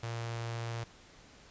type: tone with notch filter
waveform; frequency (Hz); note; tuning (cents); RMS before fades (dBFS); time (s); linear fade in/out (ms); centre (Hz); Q
sawtooth; 115.7; A#2; -13; -38; 0.03-0.84; 5; 250; 0.91
effects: pink hiss -57 dBFS RMS until 1.5 s + resampled to 16000 Hz